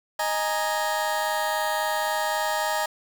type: chord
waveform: 30% pulse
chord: D# suspended fourth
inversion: none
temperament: just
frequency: 622.3 / 829.7 / 933.4 Hz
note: D#5 / G#5 / A#5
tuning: 0 / -2 / +2 cents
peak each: -26 dBFS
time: 0.19-2.86 s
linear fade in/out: 5 ms
effects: 7-bit